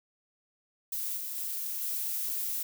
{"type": "noise with level steps", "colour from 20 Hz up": "violet", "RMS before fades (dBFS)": [-34, -37, -35, -33], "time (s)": [0.92, 2.63], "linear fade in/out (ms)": 5, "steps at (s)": [1.16, 1.36, 1.81], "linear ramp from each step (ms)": 20, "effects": []}